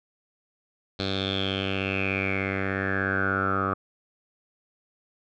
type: tone with low-pass filter sweep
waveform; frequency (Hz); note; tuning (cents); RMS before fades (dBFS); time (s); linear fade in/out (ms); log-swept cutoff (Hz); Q
10% pulse; 96.7; G2; -23; -27; 0.99-3.74; 5; 4000 to 1200; 9.6
effects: none